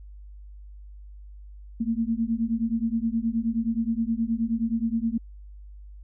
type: beating tone pair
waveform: sine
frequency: 223.6 / 233.1 Hz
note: A3 / A#3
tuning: +28 / 0 cents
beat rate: 9.5 Hz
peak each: -26 dBFS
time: 1.8-5.18 s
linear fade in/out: 10 ms
effects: added 50 Hz sine -41 dBFS peak until 6.03 s